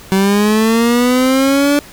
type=linear sweep; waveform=30% pulse; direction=up; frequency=189.8 to 291.2 Hz; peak=-7 dBFS; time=0.12-1.79 s; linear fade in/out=0 ms; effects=pink hiss -37 dBFS RMS until 1.92 s